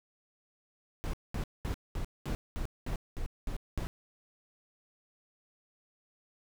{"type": "noise bursts", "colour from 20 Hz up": "brown", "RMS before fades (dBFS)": -34, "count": 10, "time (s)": [1.04, 3.87], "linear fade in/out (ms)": 0, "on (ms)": 94, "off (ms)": 210, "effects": []}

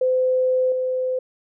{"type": "tone with level steps", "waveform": "sine", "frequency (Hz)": 512, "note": "C5", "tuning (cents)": -38, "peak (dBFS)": [-16, -20], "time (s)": [0.01, 1.19], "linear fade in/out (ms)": 5, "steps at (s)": 0.72, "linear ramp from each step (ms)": 2, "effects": []}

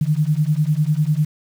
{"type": "beating tone pair", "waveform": "sine", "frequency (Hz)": [147.1, 157.1], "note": ["D3", "D#3"], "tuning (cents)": [3, 17], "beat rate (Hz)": 10, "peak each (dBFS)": -18, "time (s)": [0.01, 1.25], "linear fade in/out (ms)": 5, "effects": ["7-bit"]}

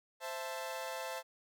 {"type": "chord", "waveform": "sawtooth", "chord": "A minor", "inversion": "first", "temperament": "equal with one note detuned", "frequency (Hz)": [523.3, 664.2, 880], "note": ["C5", "E5", "A5"], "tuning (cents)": [0, 13, 0], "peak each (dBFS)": [-39, -40, -40], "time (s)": [0.2, 1.23], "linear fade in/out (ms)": 50, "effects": []}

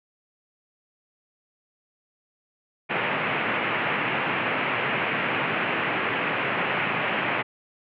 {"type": "band-pass noise", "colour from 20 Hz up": "white", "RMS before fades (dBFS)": -26, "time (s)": [2.89, 7.43], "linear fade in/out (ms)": 20, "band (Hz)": [110, 2700], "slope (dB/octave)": 48, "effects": []}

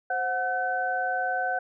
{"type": "tone cluster", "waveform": "sine", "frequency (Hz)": [523, 734, 1522], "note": ["C5", "F#5", "F#6"], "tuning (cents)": [-1, -14, 48], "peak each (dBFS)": [-34, -27, -29], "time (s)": [0.1, 1.59], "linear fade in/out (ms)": 5, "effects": []}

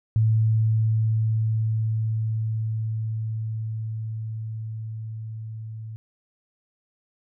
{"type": "tone with level ramp", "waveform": "sine", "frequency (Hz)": 110.5, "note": "A2", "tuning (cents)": 8, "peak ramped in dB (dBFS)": [-16, -33], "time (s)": [0.16, 5.96], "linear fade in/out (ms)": 0, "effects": []}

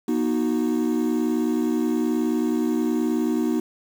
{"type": "chord", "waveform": "triangle", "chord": "B major", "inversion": "none", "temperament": "equal with one note detuned", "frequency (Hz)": [240.6, 311.1, 370], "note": ["B3", "D#4", "F#4"], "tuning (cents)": [-45, 0, 0], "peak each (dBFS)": [-21, -21, -25], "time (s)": [0.08, 3.6], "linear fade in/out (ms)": 5, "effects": ["tanh soft clip ceiling -11 dBFS", "7-bit"]}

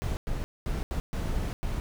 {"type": "noise bursts at uneven times", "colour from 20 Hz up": "brown", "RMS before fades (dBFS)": -30, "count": 6, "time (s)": [[0.02, 0.17], [0.27, 0.44], [0.66, 0.83], [0.91, 1], [1.13, 1.53], [1.63, 1.8]], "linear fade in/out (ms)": 0, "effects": []}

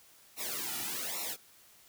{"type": "noise with flanger", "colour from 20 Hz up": "white", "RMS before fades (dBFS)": -37, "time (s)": [0.36, 1.37], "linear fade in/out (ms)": 50, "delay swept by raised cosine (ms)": [0.62, 1.92], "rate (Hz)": 1.2, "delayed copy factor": -0.95, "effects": ["white hiss -60 dBFS RMS until 1.88 s"]}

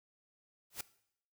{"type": "noise with exponential growth", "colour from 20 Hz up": "white", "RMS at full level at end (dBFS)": -34, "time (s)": [0.7, 0.81], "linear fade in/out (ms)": 5, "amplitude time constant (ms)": 22, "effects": ["noise-tail reverb RT60 0.7 s tail -19 dB re dry"]}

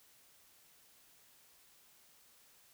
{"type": "silence", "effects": ["white hiss -65 dBFS RMS until 2.73 s"]}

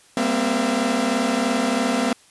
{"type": "tone cluster", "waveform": "sawtooth", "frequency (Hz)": [200.9, 235.8, 258.9, 675], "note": ["G3", "A#3", "C4", "E5"], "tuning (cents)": [43, 20, -18, 41], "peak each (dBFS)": [-25, -19, -19, -23], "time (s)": [0.17, 2.13], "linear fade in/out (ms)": 2, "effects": ["white hiss -53 dBFS RMS until 2.3 s", "resampled to 24000 Hz"]}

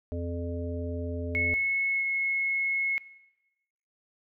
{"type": "harmonic tone", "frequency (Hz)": 85.9, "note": "F2", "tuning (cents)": -28, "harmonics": [1, 3, 5, 7], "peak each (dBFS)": [-32, -37, -39, -40], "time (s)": [0.12, 1.54], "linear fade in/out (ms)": 0}
{"type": "tone with pitch glide", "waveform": "sine", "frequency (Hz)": [2191, 2178], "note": ["C#7", "C#7"], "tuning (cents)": [-21, -31], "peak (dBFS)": -25, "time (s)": [1.35, 2.98], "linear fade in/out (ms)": 0, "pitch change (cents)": -10, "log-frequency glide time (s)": [1.9, 2.02]}
{"effects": ["noise-tail reverb RT60 1.0 s tail -18 dB re dry"]}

